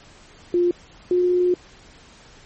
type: tone pair in turn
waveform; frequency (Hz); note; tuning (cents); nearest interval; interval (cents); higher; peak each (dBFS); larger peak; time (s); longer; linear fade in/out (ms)
sine; 351.2 / 358.6; F4 / F4; +10 / +46; unison; 36; second; -15; neither; 0.54-0.71 / 1.11-1.54; second; 2
effects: pink hiss -48 dBFS RMS until 2.45 s + MP3 32 kbps